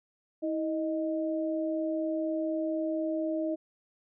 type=tone pair together; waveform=sine; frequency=322 / 622.1 Hz; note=E4 / D#5; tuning=-41 / 0 cents; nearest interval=major seventh; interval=1141 cents; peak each=-30 / -32 dBFS; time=0.42-3.56 s; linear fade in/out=20 ms; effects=none